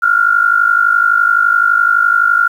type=tone pair together; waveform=sine; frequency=1379 / 1430.8 Hz; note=F6 / F6; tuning=-22 / +41 cents; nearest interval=minor second; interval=63 cents; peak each=-11 dBFS; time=0.02-2.48 s; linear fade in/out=10 ms; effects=7-bit